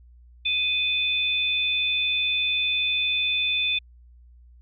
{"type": "tone pair together", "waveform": "sine", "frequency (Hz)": [2494, 3527], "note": ["D#7", "A7"], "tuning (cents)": [3, 3], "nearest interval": "tritone", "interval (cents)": 600, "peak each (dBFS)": -24, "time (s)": [0.45, 3.79], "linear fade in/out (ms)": 10, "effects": ["added 60 Hz sine -48 dBFS peak until 4.61 s"]}